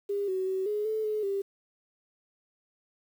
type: tone with pitch steps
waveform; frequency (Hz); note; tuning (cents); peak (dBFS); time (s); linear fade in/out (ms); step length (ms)
sine; 403.4 / 375.9 / 379.2 / 419 / 435.8 / 426.8 / 395.4; G4 / F#4 / F#4 / G#4 / A4 / G#4 / G4; +50 / +27 / +43 / +15 / -17 / +47 / +15; -27; 0.09-1.42; 10; 190
effects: 9-bit